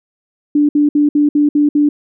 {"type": "tone bursts", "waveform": "sine", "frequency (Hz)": 293.7, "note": "D4", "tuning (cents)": 0, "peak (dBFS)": -8, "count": 7, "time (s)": [0.55, 1.89], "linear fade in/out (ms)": 5, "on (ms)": 140, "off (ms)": 60, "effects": []}